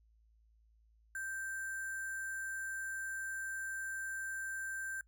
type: tone with sample-and-hold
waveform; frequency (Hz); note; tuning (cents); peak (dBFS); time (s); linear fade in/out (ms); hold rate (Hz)
sine; 1568; G6; 0; -38; 1.15-5.01; 2; 8820
effects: noise-tail reverb RT60 0.1 s tail -23 dB re dry + added 55 Hz sine -65 dBFS peak until 5.07 s